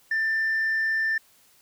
sine tone, 1782 Hz, A6, 22 cents sharp, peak -20 dBFS, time 0.11-1.18 s, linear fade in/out 5 ms, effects tanh soft clip ceiling -20 dBFS + white hiss -59 dBFS RMS until 1.61 s

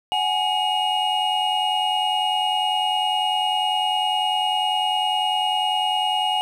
triangle tone cluster, 747 / 837 / 2879 Hz, F#5 / G#5 / F#7, +16 / +13 / -48 cents, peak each -22 dBFS, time 0.12-6.41 s, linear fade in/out 0 ms, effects none

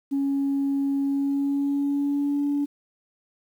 sine tone with pitch glide, 277.2 to 286.6 Hz, C#4 to D4, 0 to -42 cents, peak -20 dBFS, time 0.11-2.66 s, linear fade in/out 20 ms, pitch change +58 cents, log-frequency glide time 1.03-2.45 s, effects tanh soft clip ceiling -18 dBFS + 9-bit

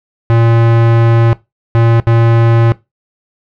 square tone bursts at uneven times, 115.6 Hz, A#2, 14 cents flat, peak -7 dBFS, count 3, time 0.3-1.33 / 1.75-2 / 2.07-2.72 s, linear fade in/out 0 ms, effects noise-tail reverb RT60 0.2 s tail -19 dB re dry + low-pass 2000 Hz 12 dB/octave

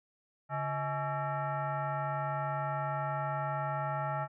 sine tone with frequency modulation, 352.3 Hz, F4, 15 cents sharp, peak -31 dBFS, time 0.49-4.28 s, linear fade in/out 50 ms, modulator 494 Hz, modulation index 2.3, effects none

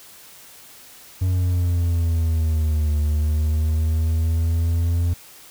triangle exponential two-way sweep, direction down then up, 92.5 to 74.8 to 86.3 Hz, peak -15 dBFS, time 1.21-5.14 s, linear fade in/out 10 ms, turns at 2.99 s, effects white hiss -45 dBFS RMS until 5.5 s

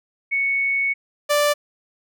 sine / sawtooth tone pair in turn, 2217 / 587.2 Hz, C#7 / D5, 0 / 0 cents, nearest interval octave + major seventh, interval 2300 cents, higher first, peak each -18 / -12 dBFS, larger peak second, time 0.31-0.94 / 1.29-1.54 s, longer first, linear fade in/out 20 ms, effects none

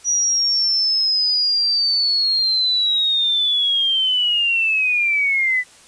sine linear sweep, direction down, 5830 to 1975.5 Hz, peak -15 dBFS, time 0.04-5.64 s, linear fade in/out 50 ms, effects white hiss -47 dBFS RMS until 5.87 s + resampled to 22050 Hz

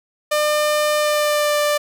sawtooth tone with pitch glide, 600 to 591.4 Hz, D5 to D5, +37 to +12 cents, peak -12 dBFS, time 0.31-1.78 s, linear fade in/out 10 ms, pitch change -25 cents, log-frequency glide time 0.99-1.59 s, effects none

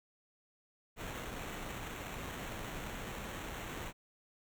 pink noise with sample-and-hold, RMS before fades -43 dBFS, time 0.96-3.93 s, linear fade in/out 50 ms, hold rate 4900 Hz, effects none

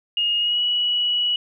sine tone with pitch glide, 2856 to 2931 Hz, F7 to F#7, +38 to -17 cents, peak -18 dBFS, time 0.17-1.36 s, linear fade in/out 2 ms, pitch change +45 cents, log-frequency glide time 0.38-0.61 s, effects none

